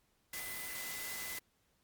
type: tone in noise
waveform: sine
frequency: 2016 Hz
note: B6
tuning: 35 cents sharp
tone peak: -46 dBFS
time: 0.33-1.39 s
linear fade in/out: 5 ms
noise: white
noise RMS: -43 dBFS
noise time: 0.33-1.39 s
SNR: -6 dB
effects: pink hiss -75 dBFS RMS until 1.83 s + Opus 48 kbps